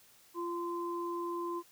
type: tone pair together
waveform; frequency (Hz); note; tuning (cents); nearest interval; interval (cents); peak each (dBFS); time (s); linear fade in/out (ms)
sine; 345.1 / 1034; F4 / C6; -21 / -21; octave + perfect fifth; 1900; -36 / -38; 0.34-1.63; 50
effects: white hiss -62 dBFS RMS until 1.71 s